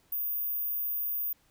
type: tone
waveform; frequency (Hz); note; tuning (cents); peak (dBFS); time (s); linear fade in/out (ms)
sine; 14917; A#9; 0; -29; 0.12-1.33; 5
effects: pink hiss -67 dBFS RMS until 1.5 s